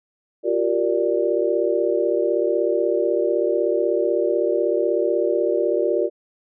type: chord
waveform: sine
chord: G minor seventh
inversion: third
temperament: equal with one note detuned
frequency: 349.2 / 385.3 / 466.2 / 587.3 Hz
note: F4 / G4 / Bb4 / D5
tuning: 0 / -30 / 0 / 0 cents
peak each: -23 dBFS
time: 0.43-6.1 s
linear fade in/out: 50 ms
effects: none